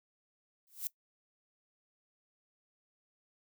violet noise with exponential growth, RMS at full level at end -33 dBFS, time 0.67-0.87 s, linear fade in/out 0 ms, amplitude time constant 43 ms, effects noise-tail reverb RT60 0.1 s tail -20 dB re dry

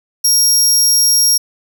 25% pulse tone, 5600 Hz, F8, 4 cents sharp, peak -4 dBFS, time 0.24-1.38 s, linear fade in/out 10 ms, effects none

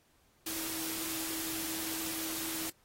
sine tone in noise, 323.7 Hz, E4, 31 cents flat, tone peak -43 dBFS, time 0.46-2.7 s, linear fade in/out 5 ms, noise white, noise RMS -38 dBFS, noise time 0.46-2.7 s, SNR -8 dB, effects pink hiss -69 dBFS RMS until 2.84 s + AAC 48 kbps

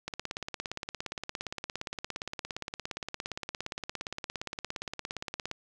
click train, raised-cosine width 0.2 ms, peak -18 dBFS, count 95, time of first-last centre 0.08-5.514 s, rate 17.3 Hz, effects none

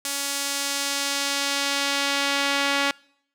sawtooth tone with band-pass filter sweep, 280.4 Hz, C#4, 20 cents sharp, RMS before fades -25 dBFS, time 0.05-2.91 s, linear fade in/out 2 ms, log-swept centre 8700 to 2600 Hz, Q 0.78, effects noise-tail reverb RT60 0.7 s tail -25 dB re dry

